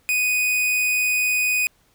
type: tone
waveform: 45% pulse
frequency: 2488 Hz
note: D#7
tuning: 1 cent flat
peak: -18 dBFS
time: 0.09-1.67 s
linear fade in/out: 0 ms
effects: pink hiss -61 dBFS RMS until 1.94 s